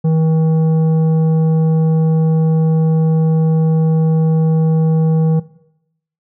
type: tone with tanh clipping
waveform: triangle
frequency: 160 Hz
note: D#3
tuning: 49 cents sharp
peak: -12 dBFS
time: 0.04-5.4 s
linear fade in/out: 10 ms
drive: 13 dB
effects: noise-tail reverb RT60 0.8 s tail -18 dB re dry